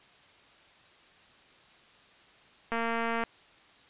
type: click train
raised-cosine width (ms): 0.5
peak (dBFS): -17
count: 120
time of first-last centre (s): 2.72-3.237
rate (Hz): 230
effects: white hiss -58 dBFS RMS until 3.89 s + resampled to 8000 Hz